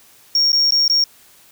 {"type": "tone with dropouts", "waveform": "triangle", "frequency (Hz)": 5550, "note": "F8", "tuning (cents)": -12, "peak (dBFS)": -11, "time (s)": [0.35, 1.04], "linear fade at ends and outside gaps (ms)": 2, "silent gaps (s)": [[0.52, 0.529], [0.708, 0.721], [0.88, 0.898]], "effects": ["white hiss -49 dBFS RMS until 1.51 s"]}